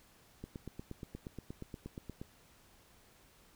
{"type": "click train", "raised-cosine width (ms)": 3, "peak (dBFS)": -30, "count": 16, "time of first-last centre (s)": [0.44, 2.215], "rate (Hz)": 8.45, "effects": ["pink hiss -64 dBFS RMS until 3.55 s"]}